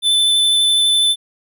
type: tone with vibrato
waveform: square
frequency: 3520 Hz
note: A7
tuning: in tune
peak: -12 dBFS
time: 0.02-1.16 s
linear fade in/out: 50 ms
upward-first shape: triangle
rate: 12 Hz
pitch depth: 12 cents each way
effects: none